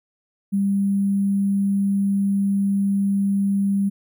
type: tone with sample-and-hold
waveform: sine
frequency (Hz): 198.1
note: G3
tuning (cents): +18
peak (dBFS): -17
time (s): 0.52-3.9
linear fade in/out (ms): 20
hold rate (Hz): 11025
effects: none